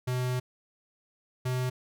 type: tone pair in turn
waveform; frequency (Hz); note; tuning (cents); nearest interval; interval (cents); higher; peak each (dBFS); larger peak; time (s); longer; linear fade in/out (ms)
square; 126.1 / 127.05; B2 / B2; +36 / +49; unison; 13; second; -28; neither; 0.07-0.4 / 1.45-1.7; first; 10
effects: none